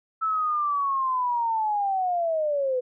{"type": "linear sweep", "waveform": "sine", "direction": "down", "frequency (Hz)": [1318.5, 493.9], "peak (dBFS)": -22, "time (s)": [0.21, 2.81], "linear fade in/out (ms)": 20, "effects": []}